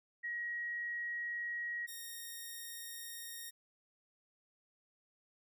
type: tone pair in turn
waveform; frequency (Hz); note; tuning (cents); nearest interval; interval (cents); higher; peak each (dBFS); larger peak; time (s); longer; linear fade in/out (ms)
sine / 5% pulse; 1899 / 1857.8; A#6 / A#6; +32 / -6; unison; 38; first; -37 / -34; second; 0.23-1.87 / 1.87-3.51; neither; 20
effects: none